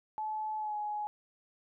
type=tone with pitch glide; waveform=sine; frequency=862 to 838.9 Hz; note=A5 to G#5; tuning=-36 to +17 cents; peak=-33 dBFS; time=0.18-1.07 s; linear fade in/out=0 ms; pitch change=-47 cents; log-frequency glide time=0.58-0.76 s; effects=none